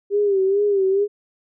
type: tone with vibrato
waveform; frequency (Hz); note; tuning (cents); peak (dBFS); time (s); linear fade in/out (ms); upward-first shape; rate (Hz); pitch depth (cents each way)
sine; 396.6; G4; +20; -15; 0.1-1.08; 50; sine; 2.3; 75
effects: none

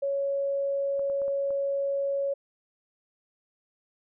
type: tone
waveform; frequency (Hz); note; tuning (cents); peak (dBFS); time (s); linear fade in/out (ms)
sine; 556; C#5; +5; -25; 0.02-2.34; 10
type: clicks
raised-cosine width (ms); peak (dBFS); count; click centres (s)
1; -33; 5; 0.994 / 1.099 / 1.218 / 1.281 / 1.506
effects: none

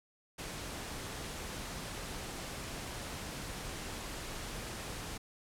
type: noise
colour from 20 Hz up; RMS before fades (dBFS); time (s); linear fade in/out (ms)
pink; -42; 0.38-5.18; 10
effects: low-pass 11000 Hz 12 dB/octave

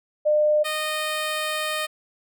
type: tone pair in turn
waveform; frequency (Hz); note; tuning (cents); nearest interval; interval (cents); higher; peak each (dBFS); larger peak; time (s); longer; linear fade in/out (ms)
sine / 10% pulse; 603 / 616.4; D5 / D#5; +46 / -16; unison; 38; second; -16; neither; 0.25-0.64 / 0.64-1.87; second; 20
effects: none

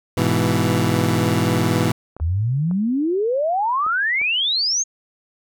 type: chord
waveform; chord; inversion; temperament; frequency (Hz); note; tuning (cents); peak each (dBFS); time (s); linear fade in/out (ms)
20% pulse; E major; first; equal with one note detuned; 103.83 / 124.55 / 164.81; G#2 / B2 / E3; 0 / +15 / 0; -16; 0.17-1.92; 5
type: clicks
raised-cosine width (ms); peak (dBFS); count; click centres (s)
1; -24; 5; 2.166 / 2.2 / 2.712 / 3.865 / 4.215
type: exponential sweep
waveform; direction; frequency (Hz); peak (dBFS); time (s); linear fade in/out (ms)
sine; up; 74.2 to 6645; -17; 2.2-4.84; 20
effects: none

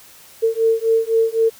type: beating tone pair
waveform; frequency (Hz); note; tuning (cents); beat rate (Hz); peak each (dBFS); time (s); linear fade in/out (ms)
sine; 449.4 / 453.3; A4 / A#4; +37 / -48; 3.9; -17; 0.42-1.5; 20
effects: white hiss -45 dBFS RMS until 1.59 s

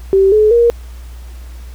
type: tone with pitch steps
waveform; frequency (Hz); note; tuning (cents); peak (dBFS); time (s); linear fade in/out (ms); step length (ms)
sine; 387.3 / 427.3 / 471.3; G4 / G#4 / A#4; -21 / +49 / +19; -6; 0.13-0.7; 0; 190
effects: added 60 Hz sine -28 dBFS peak until 1.74 s + pink hiss -44 dBFS RMS until 1.74 s

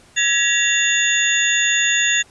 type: tone cluster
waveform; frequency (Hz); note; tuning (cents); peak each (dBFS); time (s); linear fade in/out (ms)
sine; 1679 / 1919 / 2757 / 3548 / 6770; G#6 / A#6 / F7 / A7 / G#8; +18 / +50 / -23 / +14 / +32; -21; 0.16-2.23; 20
effects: pink hiss -50 dBFS RMS until 2.3 s + resampled to 24000 Hz

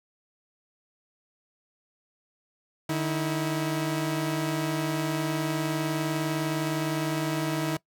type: tone pair together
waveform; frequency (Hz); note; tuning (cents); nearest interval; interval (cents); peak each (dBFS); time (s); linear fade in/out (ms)
sawtooth; 151.65 / 323; D#3 / E4; -44 / -35; octave + minor second; 1309; -25; 2.89-7.77; 5
effects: noise-tail reverb RT60 0.1 s tail -21 dB re dry

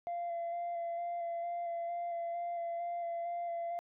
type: tone with vibrato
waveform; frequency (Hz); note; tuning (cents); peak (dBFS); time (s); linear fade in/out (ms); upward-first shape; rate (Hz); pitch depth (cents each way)
sine; 687; F5; -29; -33; 0.07-3.79; 0; square; 2.2; 14
effects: tanh soft clip ceiling -33 dBFS

